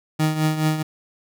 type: tone with tremolo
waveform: 30% pulse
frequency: 155.56 Hz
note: D#3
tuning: in tune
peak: -13 dBFS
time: 0.19-0.83 s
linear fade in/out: 10 ms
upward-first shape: triangle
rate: 4.7 Hz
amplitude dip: 70%
effects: none